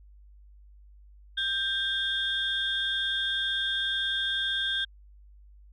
sine tone cluster, 1579 / 3279 / 3589 Hz, G6 / G#7 / A7, +12 / -23 / +34 cents, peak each -30 dBFS, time 1.37-4.85 s, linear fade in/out 10 ms, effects tanh soft clip ceiling -18 dBFS + added 50 Hz sine -50 dBFS peak until 5.72 s

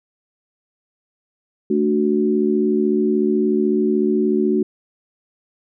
sine chord, D major, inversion second, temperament equal, 220 / 293.7 / 370 Hz, A3 / D4 / F#4, 0 / 0 / 0 cents, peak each -19 / -21 / -18 dBFS, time 1.7-4.63 s, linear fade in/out 5 ms, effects none

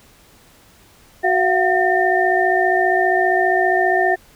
sine tone cluster, 371 / 685 / 740 / 1808 Hz, F#4 / F5 / F#5 / A6, +5 / -34 / 0 / +47 cents, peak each -19 dBFS, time 1.23-4.16 s, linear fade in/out 20 ms, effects pink hiss -50 dBFS RMS until 4.35 s

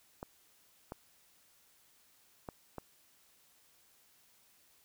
clicks, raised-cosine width 1 ms, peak -27 dBFS, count 4, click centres 0.229 / 0.921 / 2.488 / 2.783 s, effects white hiss -67 dBFS RMS until 4.84 s

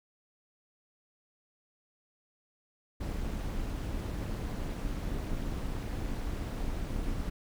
brown noise with amplitude modulation, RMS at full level -32 dBFS, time 3-7.3 s, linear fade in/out 10 ms, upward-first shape sine, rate 247 Hz, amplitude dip 55%, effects none

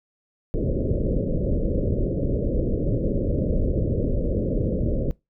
pink low-pass noise, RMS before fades -23 dBFS, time 0.54-5.11 s, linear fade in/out 0 ms, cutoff 590 Hz, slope 96 dB/octave, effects noise-tail reverb RT60 0.2 s tail -22 dB re dry

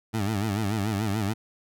20% pulse tone with vibrato, 104.5 Hz, G#2, 11 cents sharp, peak -20 dBFS, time 0.13-1.34 s, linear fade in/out 20 ms, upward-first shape sine, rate 6.9 Hz, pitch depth 130 cents each way, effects none

